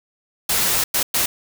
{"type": "noise bursts at uneven times", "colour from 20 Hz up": "white", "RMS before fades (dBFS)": -19, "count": 3, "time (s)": [[0.49, 0.84], [0.94, 1.03], [1.14, 1.26]], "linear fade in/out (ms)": 5, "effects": []}